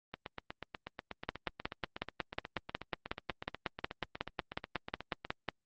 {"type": "two click trains", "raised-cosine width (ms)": 0.3, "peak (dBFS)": [-23, -16], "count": [43, 24], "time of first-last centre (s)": [[0.14, 5.249], [1.29, 5.487]], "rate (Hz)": [8.22, 5.48], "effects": ["low-pass 4000 Hz 12 dB/octave", "Opus 24 kbps"]}